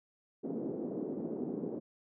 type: band-pass noise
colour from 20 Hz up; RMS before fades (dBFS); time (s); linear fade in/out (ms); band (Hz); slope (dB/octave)
white; -38; 0.43-1.8; 20; 200 to 400; 24
effects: none